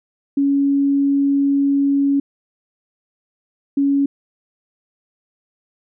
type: tone bursts at uneven times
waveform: sine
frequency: 279.4 Hz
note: C#4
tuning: 14 cents sharp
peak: -13 dBFS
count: 2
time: 0.37-2.2 / 3.77-4.06 s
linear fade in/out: 5 ms
effects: none